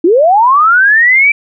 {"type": "linear sweep", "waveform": "sine", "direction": "up", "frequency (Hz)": [311.1, 2349], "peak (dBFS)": -4, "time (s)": [0.04, 1.32], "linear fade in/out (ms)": 5, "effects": []}